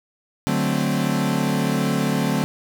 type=chord; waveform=40% pulse; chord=D dominant seventh; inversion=none; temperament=equal; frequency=146.83 / 185 / 220 / 261.6 Hz; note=D3 / F#3 / A3 / C4; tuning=0 / 0 / 0 / 0 cents; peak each=-24 dBFS; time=0.47-2.44 s; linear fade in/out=0 ms; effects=none